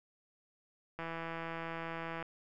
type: click train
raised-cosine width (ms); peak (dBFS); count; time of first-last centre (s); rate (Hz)
0.5; -26; 205; 0.99-2.226; 165
effects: none